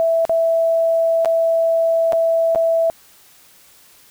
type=tone with dropouts; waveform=sine; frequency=659.3 Hz; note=E5; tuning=in tune; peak=-13 dBFS; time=0-2.9 s; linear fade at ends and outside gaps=0 ms; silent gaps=0.252-0.295 / 1.248-1.257 / 2.123-2.131 / 2.549-2.558 s; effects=white hiss -49 dBFS RMS until 4.1 s